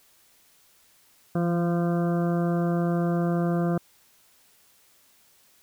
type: harmonic tone with a mistuned harmonic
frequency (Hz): 172.4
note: F3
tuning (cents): -22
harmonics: 1 / 2 / 3 / 4 / 6 / 7 / 8 / 9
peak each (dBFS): -23 / -29 / -33 / -33 / -43 / -40 / -44 / -45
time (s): 1.35-3.78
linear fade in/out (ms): 5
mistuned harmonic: 1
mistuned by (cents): -20
effects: white hiss -60 dBFS RMS until 5.62 s